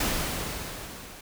pink noise with level ramp, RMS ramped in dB -26 to -45 dBFS, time 0-1.21 s, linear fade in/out 5 ms, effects none

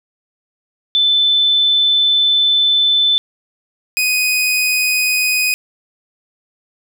sine / sawtooth tone pair in turn, 3520 / 2497 Hz, A7 / D#7, 0 / +6 cents, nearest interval tritone, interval 594 cents, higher first, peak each -10 dBFS, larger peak neither, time 0.95-3.18 / 3.97-5.54 s, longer first, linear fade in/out 0 ms, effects none

